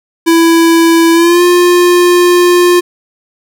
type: tone with pitch glide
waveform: square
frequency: 331.8 to 353.6 Hz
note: E4 to F4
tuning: +11 to +22 cents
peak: -5 dBFS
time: 0.26-2.81 s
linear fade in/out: 20 ms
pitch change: +111 cents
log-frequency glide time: 1.13-1.43 s
effects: none